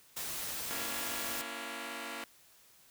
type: noise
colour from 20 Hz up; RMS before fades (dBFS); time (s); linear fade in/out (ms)
white; -39; 0.16-1.42; 10
type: chord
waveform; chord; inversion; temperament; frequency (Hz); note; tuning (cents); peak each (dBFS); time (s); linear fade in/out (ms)
5% pulse; A# diminished; none; just; 233.1 / 279.7 / 335.6; A#3 / C#4 / E4; 0 / +16 / +31; -33; 0.71-2.24; 0
effects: white hiss -62 dBFS RMS until 2.9 s